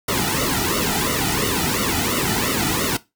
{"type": "noise with flanger", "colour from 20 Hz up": "pink", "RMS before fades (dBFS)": -21, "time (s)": [0.08, 2.97], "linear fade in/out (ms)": 5, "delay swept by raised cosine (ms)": [1.2, 1.87], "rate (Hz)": 2.9, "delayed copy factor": -1, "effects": ["noise-tail reverb RT60 0.2 s tail -17 dB re dry"]}